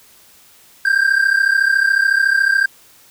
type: tone pair together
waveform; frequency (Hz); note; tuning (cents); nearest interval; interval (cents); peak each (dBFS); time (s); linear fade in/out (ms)
triangle; 1571 / 1604.9; G6 / G6; +3 / +40; unison; 37; -13; 0.85-2.66; 5
effects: white hiss -48 dBFS RMS until 3.1 s